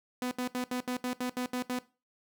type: tone bursts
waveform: sawtooth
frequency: 249.8 Hz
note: B3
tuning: 20 cents sharp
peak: -27 dBFS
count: 10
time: 0.22-1.788 s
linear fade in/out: 2 ms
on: 92 ms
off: 72 ms
effects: noise-tail reverb RT60 0.3 s tail -18 dB re dry